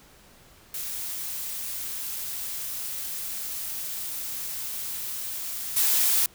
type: noise with level steps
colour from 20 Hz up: blue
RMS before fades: -33 / -22 dBFS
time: 0.74-6.26 s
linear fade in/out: 2 ms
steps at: 5.76 s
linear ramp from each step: 10 ms
effects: pink hiss -54 dBFS RMS until 6.34 s